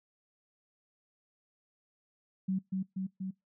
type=tone with echo; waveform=sine; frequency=189.2 Hz; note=F#3; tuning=39 cents sharp; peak=-28 dBFS; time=2.48-2.59 s; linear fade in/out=10 ms; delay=240 ms; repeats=3; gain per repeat=-2 dB; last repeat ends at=3.31 s; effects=noise-tail reverb RT60 0.2 s tail -24 dB re dry